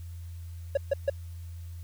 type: tone bursts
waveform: triangle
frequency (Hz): 557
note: C#5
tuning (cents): +8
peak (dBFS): -19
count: 3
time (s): 0.75-1.099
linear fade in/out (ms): 5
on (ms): 23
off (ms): 140
effects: added 85 Hz sine -38 dBFS peak until 1.83 s + white hiss -60 dBFS RMS until 1.83 s